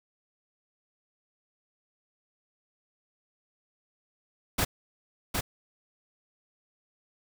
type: noise with echo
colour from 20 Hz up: pink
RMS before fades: -26 dBFS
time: 4.58-4.65 s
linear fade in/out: 10 ms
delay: 760 ms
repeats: 1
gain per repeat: -3 dB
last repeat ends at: 5.41 s
effects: none